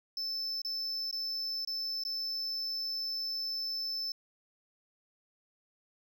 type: tone with dropouts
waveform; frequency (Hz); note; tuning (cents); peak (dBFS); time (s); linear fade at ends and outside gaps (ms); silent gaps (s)
triangle; 5274; E8; 0; -32; 0.17-4.12; 2; 0.618-0.648 / 1.112-1.127 / 1.649-1.674 / 2.037-2.05
effects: none